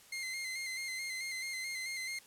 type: tone with vibrato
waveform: sawtooth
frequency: 2093 Hz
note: C7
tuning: in tune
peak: -34 dBFS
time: 0.12-2.19 s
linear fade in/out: 5 ms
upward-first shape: square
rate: 4.6 Hz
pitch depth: 29 cents each way
effects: white hiss -59 dBFS RMS until 2.26 s + low-pass 12000 Hz 12 dB/octave